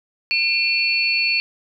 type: tone cluster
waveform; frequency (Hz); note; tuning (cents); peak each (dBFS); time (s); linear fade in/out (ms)
sine; 2407 / 2696 / 4435; D7 / E7 / C#8; +42 / +38 / 0; -21; 0.31-1.4; 0
effects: none